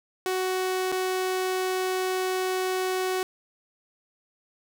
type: tone with dropouts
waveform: sawtooth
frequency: 372.3 Hz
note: F#4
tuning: 11 cents sharp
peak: -21 dBFS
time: 0.26-3.23 s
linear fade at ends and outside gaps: 1 ms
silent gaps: 0.918-0.924 s
effects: none